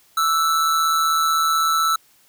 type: tone with amplitude modulation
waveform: square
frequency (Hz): 1318.5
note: E6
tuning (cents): 0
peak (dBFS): -15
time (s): 0.17-1.96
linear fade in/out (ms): 5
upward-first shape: sine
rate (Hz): 156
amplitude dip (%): 45
effects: white hiss -56 dBFS RMS until 2.28 s